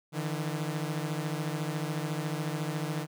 sawtooth beating tone pair, 150 / 164 Hz, D3 / E3, +37 / -9 cents, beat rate 14 Hz, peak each -29 / -31 dBFS, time 0.12-3.07 s, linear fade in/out 50 ms, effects none

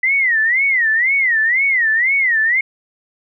sine tone with vibrato, 1974 Hz, B6, 1 cent flat, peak -12 dBFS, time 0.03-2.61 s, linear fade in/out 5 ms, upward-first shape sine, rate 2 Hz, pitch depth 210 cents each way, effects none

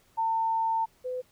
sine tone pair in turn, 900 / 505.1 Hz, A5 / B4, +39 / +39 cents, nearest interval minor seventh, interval 1000 cents, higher first, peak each -24 / -30 dBFS, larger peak first, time 0.17-0.86 / 1.04-1.22 s, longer first, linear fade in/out 20 ms, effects pink hiss -64 dBFS RMS until 1.31 s

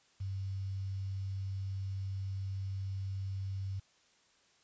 sine tone with quantisation, 96.7 Hz, G2, 23 cents flat, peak -35 dBFS, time 0.2-3.8 s, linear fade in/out 10 ms, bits 10, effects white hiss -68 dBFS RMS until 4.63 s + resampled to 16000 Hz

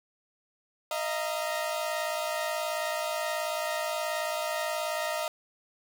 sawtooth chord, Eb suspended second, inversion none, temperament equal with one note detuned, 622.3 / 680.9 / 932.3 Hz, Eb5 / F5 / Bb5, 0 / -44 / 0 cents, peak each -28 / -31 / -33 dBFS, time 0.91-5.28 s, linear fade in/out 2 ms, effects none

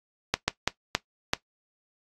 slowing click train, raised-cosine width 0.2 ms, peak -4 dBFS, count 5, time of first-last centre 0.34-1.335 s, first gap 140 ms, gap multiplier 1.4, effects noise-tail reverb RT60 0.1 s tail -17 dB re dry + AAC 32 kbps

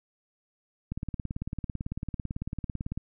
click train, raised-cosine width 5 ms, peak -20 dBFS, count 38, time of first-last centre 0.92-2.976 s, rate 18 Hz, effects none

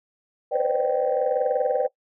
sine tone cluster, 494.1 / 515 / 535 / 600 / 776 Hz, B4 / C5 / C5 / D5 / G5, +1 / -28 / +38 / +37 / -18 cents, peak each -25 / -26 / -27 / -25 / -27 dBFS, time 0.51-1.88 s, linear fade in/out 20 ms, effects noise-tail reverb RT60 0.1 s tail -21 dB re dry + tanh soft clip ceiling -12 dBFS

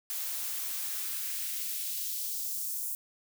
blue noise with high-pass filter sweep, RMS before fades -35 dBFS, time 0.1-2.95 s, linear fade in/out 0 ms, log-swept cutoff 430 to 8500 Hz, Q 1, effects none

